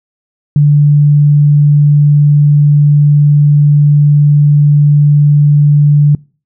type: tone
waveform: sine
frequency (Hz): 146.5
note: D3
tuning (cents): -4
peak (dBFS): -3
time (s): 0.56-6.15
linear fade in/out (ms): 2
effects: noise-tail reverb RT60 0.4 s tail -26 dB re dry